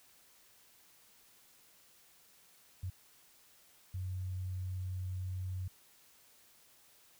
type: tone bursts at uneven times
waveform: sine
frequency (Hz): 92.5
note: F#2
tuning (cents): 0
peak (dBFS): -36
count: 2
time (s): 2.83-2.9 / 3.94-5.68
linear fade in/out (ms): 5
effects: white hiss -64 dBFS RMS until 7.19 s